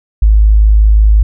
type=tone; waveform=sine; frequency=52.8 Hz; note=G#1; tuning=29 cents sharp; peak=-3 dBFS; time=0.22-1.23 s; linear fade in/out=5 ms; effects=none